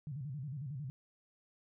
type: tone with vibrato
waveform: sine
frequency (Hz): 138.59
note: C#3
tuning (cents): 0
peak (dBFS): -39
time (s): 0.07-0.9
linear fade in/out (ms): 0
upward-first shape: square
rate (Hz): 11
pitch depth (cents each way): 150
effects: none